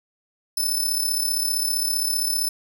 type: tone with amplitude modulation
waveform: 15% pulse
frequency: 5274 Hz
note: E8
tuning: in tune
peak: -13 dBFS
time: 0.57-2.49 s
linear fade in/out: 5 ms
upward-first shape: sine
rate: 35.3 Hz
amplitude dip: 55%
effects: none